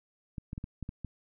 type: clicks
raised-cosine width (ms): 5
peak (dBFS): -25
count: 7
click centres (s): 0.382 / 0.531 / 0.579 / 0.641 / 0.827 / 0.891 / 1.047
effects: none